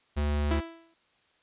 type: tone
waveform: square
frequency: 73.42 Hz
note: D2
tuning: in tune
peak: -26 dBFS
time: 0.16-0.61 s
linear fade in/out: 20 ms
type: tone with exponential decay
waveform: sawtooth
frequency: 331 Hz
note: E4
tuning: 7 cents sharp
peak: -22 dBFS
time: 0.51-0.94 s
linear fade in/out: 2 ms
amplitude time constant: 92 ms
effects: white hiss -67 dBFS RMS until 1.42 s + resampled to 8000 Hz